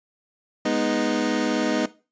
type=chord; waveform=25% pulse; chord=G# minor; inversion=none; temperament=equal; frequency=207.7 / 246.9 / 311.1 Hz; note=G#3 / B3 / D#4; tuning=0 / 0 / 0 cents; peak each=-24 / -21 / -21 dBFS; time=0.65-1.86 s; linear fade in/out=5 ms; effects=noise-tail reverb RT60 0.3 s tail -17 dB re dry + resampled to 16000 Hz